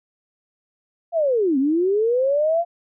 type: linear two-way sweep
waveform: sine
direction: down then up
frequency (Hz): 698.5 to 257.5 to 698.5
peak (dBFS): -16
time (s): 1.12-2.65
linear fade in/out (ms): 50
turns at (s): 1.58
effects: none